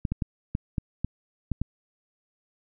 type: clicks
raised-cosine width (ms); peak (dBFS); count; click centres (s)
5; -14; 8; 0.052 / 0.12 / 0.222 / 0.551 / 0.782 / 1.046 / 1.517 / 1.616
effects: none